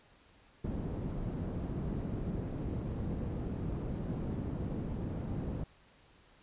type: low-pass noise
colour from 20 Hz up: white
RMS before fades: -37 dBFS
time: 0.64-5.64 s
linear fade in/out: 5 ms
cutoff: 220 Hz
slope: 12 dB/octave
effects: pink hiss -63 dBFS RMS until 6.42 s + resampled to 8000 Hz